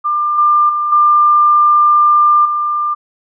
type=tone with level steps; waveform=sine; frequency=1195 Hz; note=D6; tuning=30 cents sharp; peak=-12 / -7 / -13 / -6 / -13 dBFS; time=0.04-2.95 s; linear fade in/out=20 ms; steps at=0.38 / 0.69 / 0.92 / 2.45 s; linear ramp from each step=5 ms; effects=none